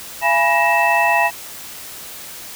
sine tone cluster, 682 / 830 / 975 / 1885 / 2638 Hz, F5 / G#5 / B5 / A#6 / E7, -41 / -1 / -23 / +19 / +1 cents, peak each -19 dBFS, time 0.21-1.31 s, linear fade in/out 50 ms, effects white hiss -34 dBFS RMS until 2.55 s

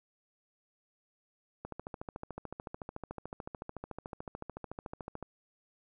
click train, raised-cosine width 1 ms, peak -26 dBFS, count 50, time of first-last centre 1.65-5.227 s, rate 13.7 Hz, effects none

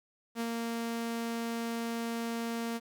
sawtooth tone with ADSR envelope, 231.4 Hz, A#3, 13 cents flat, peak -27 dBFS, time 0.35-2.8 s, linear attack 53 ms, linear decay 54 ms, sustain -2 dB, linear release 38 ms, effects 10-bit

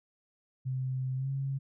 sine tone with pitch glide, 130 to 136.23 Hz, C3 to C#3, -11 to -30 cents, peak -30 dBFS, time 0.65-1.59 s, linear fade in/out 20 ms, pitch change +81 cents, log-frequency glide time 1.16-1.29 s, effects none

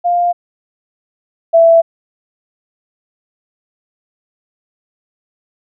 sine tone pair in turn, 701 / 664.2 Hz, F5 / E5, +6 / +13 cents, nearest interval minor second, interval 93 cents, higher first, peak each -10 / -4 dBFS, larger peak second, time 0.04-0.33 / 1.53-1.82 s, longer neither, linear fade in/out 20 ms, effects none

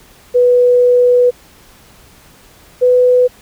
sine tone pair in turn, 492.2 / 498.2 Hz, B4 / B4, -6 / +15 cents, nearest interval unison, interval 21 cents, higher second, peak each -6 dBFS, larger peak neither, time 0.34-1.31 / 2.81-3.28 s, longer first, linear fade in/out 20 ms, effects pink hiss -44 dBFS RMS until 3.41 s

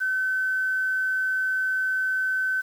sine tone with quantisation, 1525 Hz, G6, 48 cents flat, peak -22 dBFS, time 0-2.62 s, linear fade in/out 20 ms, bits 8, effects none

